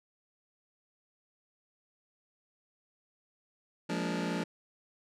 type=chord; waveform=sawtooth; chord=Bb dominant seventh; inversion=second; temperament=just; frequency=174.81 / 209.8 / 233.1 / 291.4 Hz; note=F3 / Ab3 / Bb3 / D4; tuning=+2 / +18 / 0 / -13 cents; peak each=-31 / -34 / -34 / -34 dBFS; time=3.89-4.44 s; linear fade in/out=10 ms; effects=low-pass 7000 Hz 12 dB/octave